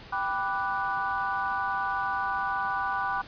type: chord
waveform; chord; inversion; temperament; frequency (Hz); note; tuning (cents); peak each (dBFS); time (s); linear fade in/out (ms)
sine; G major seventh; none; equal; 784 / 987.8 / 1174.7 / 1480; G5 / B5 / D6 / F#6; 0 / 0 / 0 / 0; -32; 0.12-3.22; 10
effects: pink hiss -47 dBFS RMS until 3.27 s + resampled to 11025 Hz